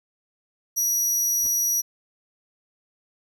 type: tone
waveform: sawtooth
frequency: 5800 Hz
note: F#8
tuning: 35 cents flat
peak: -18 dBFS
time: 0.76-1.82 s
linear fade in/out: 20 ms
type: noise with exponential growth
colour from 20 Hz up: brown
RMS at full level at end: -35 dBFS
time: 1.37-1.47 s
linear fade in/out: 1 ms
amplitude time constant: 20 ms
effects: none